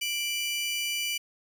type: tone pair together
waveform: sawtooth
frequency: 2349 / 2960 Hz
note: D7 / F#7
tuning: 0 / 0 cents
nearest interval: major third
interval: 400 cents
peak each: -28 dBFS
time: 0.01-1.18 s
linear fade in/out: 10 ms
effects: none